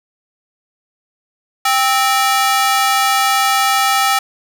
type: ring-modulated tone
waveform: sawtooth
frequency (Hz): 1046.5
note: C6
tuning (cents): 0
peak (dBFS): -5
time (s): 1.65-4.19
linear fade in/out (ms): 5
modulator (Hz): 257
effects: none